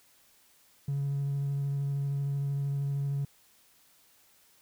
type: tone with vibrato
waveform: triangle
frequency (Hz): 140.2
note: C#3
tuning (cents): +20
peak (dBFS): -25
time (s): 0.88-3.25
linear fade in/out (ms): 5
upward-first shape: sine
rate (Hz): 13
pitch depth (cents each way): 11
effects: tanh soft clip ceiling -24 dBFS + white hiss -63 dBFS RMS until 4.61 s